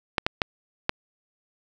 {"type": "clicks", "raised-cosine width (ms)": 0.3, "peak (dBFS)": -5, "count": 4, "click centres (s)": [0.182, 0.265, 0.418, 0.894], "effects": []}